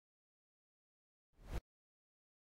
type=noise with exponential growth; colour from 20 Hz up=brown; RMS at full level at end=-36 dBFS; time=1.33-1.58 s; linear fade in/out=1 ms; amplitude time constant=54 ms; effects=AAC 48 kbps